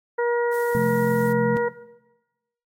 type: harmonic tone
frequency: 476.3 Hz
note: A#4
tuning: 37 cents sharp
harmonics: 1 / 2 / 3 / 4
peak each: -21 / -27 / -31 / -33 dBFS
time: 0.18-1.69 s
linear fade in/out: 10 ms
type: noise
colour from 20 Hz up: violet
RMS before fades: -40 dBFS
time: 0.52-1.33 s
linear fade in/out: 10 ms
type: chord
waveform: sine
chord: F major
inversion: second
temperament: just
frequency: 130.96 / 174.61 / 218.3 Hz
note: C3 / F3 / A3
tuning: +2 / 0 / -13 cents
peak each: -26 / -28 / -24 dBFS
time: 0.75-1.57 s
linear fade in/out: 0 ms
effects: noise-tail reverb RT60 1.0 s tail -17 dB re dry + AAC 48 kbps